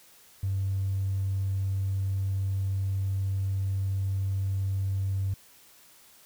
triangle tone, 96.8 Hz, G2, 21 cents flat, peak -22 dBFS, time 0.43-5.34 s, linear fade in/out 5 ms, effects tanh soft clip ceiling -23 dBFS + white hiss -56 dBFS RMS until 6.25 s

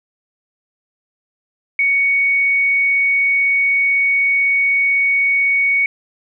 sine tone, 2231 Hz, C#7, 11 cents sharp, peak -12 dBFS, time 1.79-5.86 s, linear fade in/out 2 ms, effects none

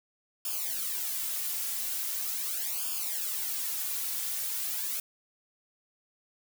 blue noise with flanger, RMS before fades -33 dBFS, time 0.45-5 s, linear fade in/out 2 ms, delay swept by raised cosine 0.5 to 3.3 ms, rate 0.41 Hz, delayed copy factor -0.95, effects none

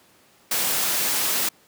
white noise, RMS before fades -23 dBFS, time 0.51-1.49 s, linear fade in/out 5 ms, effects pink hiss -56 dBFS RMS until 1.67 s + high-pass 150 Hz 12 dB/octave

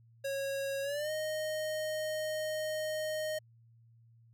square tone with pitch glide, 549 to 619.8 Hz, C#5 to D#5, -17 to -7 cents, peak -34 dBFS, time 0.24-3.39 s, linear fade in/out 10 ms, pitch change +210 cents, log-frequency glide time 0.82-1.11 s, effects added 115 Hz sine -59 dBFS peak until 4.33 s

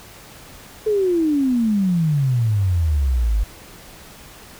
sine exponential sweep, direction down, 440 to 48.86 Hz, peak -15 dBFS, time 0.86-3.44 s, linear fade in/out 10 ms, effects pink hiss -42 dBFS RMS until 4.59 s

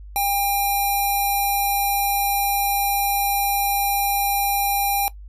square tone with low-pass filter, 801 Hz, G5, 37 cents sharp, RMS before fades -21 dBFS, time 0.16-5.08 s, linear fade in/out 0 ms, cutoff 12000 Hz, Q 9.2, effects noise-tail reverb RT60 0.1 s tail -18 dB re dry + added 50 Hz sine -36 dBFS peak until 5.28 s

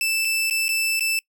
sawtooth tone with dropouts, 2644 Hz, E7, 5 cents sharp, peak -17 dBFS, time 0.01-1.19 s, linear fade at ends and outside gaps 1 ms, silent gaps 0.249-0.252 / 0.499-0.509 / 0.682-0.69 / 0.995-1.007 s, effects noise-tail reverb RT60 0.1 s tail -25 dB re dry

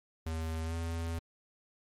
square tone with pitch glide, 80.6 to 83.01 Hz, E2 to E2, -38 to +13 cents, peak -34 dBFS, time 0.26-1.19 s, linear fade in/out 5 ms, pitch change +51 cents, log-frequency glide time 0.64-0.74 s, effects MP3 64 kbps

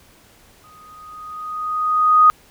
sine tone with exponential growth, 1244.5 Hz, D#6, in tune, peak -6 dBFS, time 0.64-2.3 s, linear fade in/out 0 ms, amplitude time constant 360 ms, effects pink hiss -51 dBFS RMS until 2.5 s

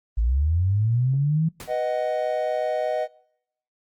sine linear sweep, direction up, 51.5 to 164.7 Hz, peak -18 dBFS, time 0.17-1.49 s, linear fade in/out 10 ms
pink noise with exponential decay, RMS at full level -35 dBFS, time 1.6-1.83 s, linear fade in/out 2 ms, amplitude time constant 48 ms
triangle chord, B major, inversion none, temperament equal with one note detuned, 493.9 / 622.3 / 747.3 Hz, B4 / D#5 / F#5, 0 / 0 / +17 cents, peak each -27 / -22 / -27 dBFS, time 1.67-3.08 s, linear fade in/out 50 ms
effects noise-tail reverb RT60 0.8 s tail -25 dB re dry + Opus 24 kbps

